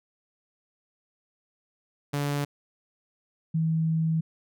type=tone pair in turn; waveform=sawtooth / sine; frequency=143.8 / 161.12 Hz; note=D3 / E3; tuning=-36 / -39 cents; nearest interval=major second; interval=197 cents; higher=second; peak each=-22 dBFS; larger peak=neither; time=2.13-2.45 / 3.54-4.21 s; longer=second; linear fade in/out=10 ms; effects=none